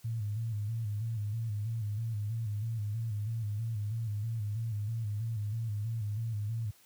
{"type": "tone with vibrato", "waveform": "sine", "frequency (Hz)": 108.9, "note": "A2", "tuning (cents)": -17, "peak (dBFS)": -31, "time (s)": [0.04, 6.71], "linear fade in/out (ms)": 10, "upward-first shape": "square", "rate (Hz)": 3.1, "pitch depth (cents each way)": 81, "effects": ["white hiss -62 dBFS RMS until 6.85 s", "high-pass 60 Hz 12 dB/octave"]}